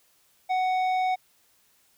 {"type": "tone with tanh clipping", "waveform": "triangle", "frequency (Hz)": 743, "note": "F#5", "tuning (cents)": 7, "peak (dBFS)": -24, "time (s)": [0.49, 1.16], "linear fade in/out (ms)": 20, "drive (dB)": 14, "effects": ["white hiss -64 dBFS RMS until 1.97 s"]}